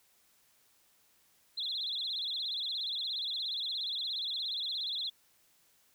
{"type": "tone with vibrato", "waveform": "sine", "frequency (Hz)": 3729, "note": "A#7", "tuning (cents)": 0, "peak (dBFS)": -33, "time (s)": [1.57, 5.1], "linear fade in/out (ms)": 10, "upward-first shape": "sine", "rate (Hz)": 17, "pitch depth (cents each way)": 200, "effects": ["white hiss -68 dBFS RMS until 5.94 s"]}